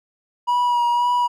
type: tone with vibrato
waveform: triangle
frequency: 966 Hz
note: B5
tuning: 39 cents flat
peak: -14 dBFS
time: 0.47-1.28 s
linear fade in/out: 20 ms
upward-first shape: sine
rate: 1.9 Hz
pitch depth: 21 cents each way
effects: none